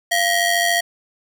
sawtooth ring-modulated tone, 1290 Hz, E6, 38 cents flat, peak -9 dBFS, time 0.11-0.81 s, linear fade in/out 10 ms, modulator 598 Hz, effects none

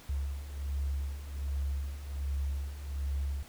sine beating tone pair, 68.7 / 70 Hz, C#2 / C#2, -15 / +18 cents, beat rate 1.3 Hz, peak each -38 / -33 dBFS, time 0.09-3.43 s, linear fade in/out 5 ms, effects pink hiss -54 dBFS RMS until 3.48 s

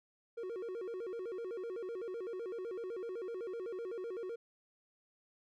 triangle tone with vibrato, 415.3 Hz, G#4, in tune, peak -37 dBFS, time 0.37-4.36 s, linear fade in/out 10 ms, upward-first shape square, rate 7.9 Hz, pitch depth 200 cents each way, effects none

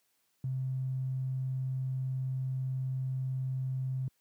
triangle tone with tanh clipping, 130.81 Hz, C3, in tune, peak -30 dBFS, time 0.44-4.08 s, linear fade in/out 2 ms, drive 3 dB, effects white hiss -75 dBFS RMS until 4.2 s + high-pass 80 Hz 12 dB/octave

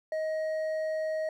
triangle tone with hard clipping, 629 Hz, D#5, 19 cents sharp, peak -30 dBFS, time 0.12-1.29 s, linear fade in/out 2 ms, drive 8 dB, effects none

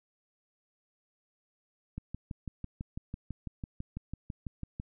click train, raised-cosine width 5 ms, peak -25 dBFS, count 18, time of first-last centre 1.98-4.799 s, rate 6.03 Hz, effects none

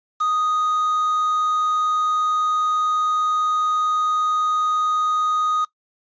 triangle tone with quantisation, 1244.5 Hz, D#6, in tune, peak -16 dBFS, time 0.2-5.65 s, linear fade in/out 10 ms, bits 6, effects noise-tail reverb RT60 0.1 s tail -19 dB re dry + resampled to 16000 Hz

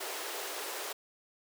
pink high-pass noise, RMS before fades -39 dBFS, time 0-0.93 s, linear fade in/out 10 ms, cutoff 350 Hz, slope 48 dB/octave, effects none

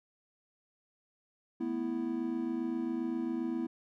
triangle chord, A suspended second, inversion none, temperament just, 220 / 247.5 / 330 Hz, A3 / B3 / E4, 0 / +4 / +2 cents, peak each -39 / -33 / -33 dBFS, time 1.6-3.67 s, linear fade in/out 10 ms, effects none

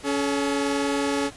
sawtooth tone pair together, 280 / 430.6 Hz, C#4 / A4, +18 / -37 cents, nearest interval perfect fifth, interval 745 cents, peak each -20 / -23 dBFS, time 0.03-1.31 s, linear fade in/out 50 ms, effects pink hiss -45 dBFS RMS until 1.36 s + resampled to 24000 Hz

